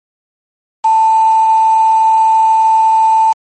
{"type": "tone with quantisation", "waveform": "sine", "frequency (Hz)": 886, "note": "A5", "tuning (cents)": 12, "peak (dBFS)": -6, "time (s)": [0.84, 3.33], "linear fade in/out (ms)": 10, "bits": 4, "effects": ["MP3 32 kbps"]}